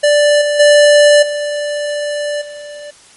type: tone with level steps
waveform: square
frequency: 587.3 Hz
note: D5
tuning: in tune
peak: -8 / -13 / -5 / -17 / -28 dBFS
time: 0.03-2.91 s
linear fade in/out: 10 ms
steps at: 0.41 / 0.59 / 1.22 / 2.41 s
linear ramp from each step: 10 ms
effects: white hiss -43 dBFS RMS until 3.16 s + MP3 48 kbps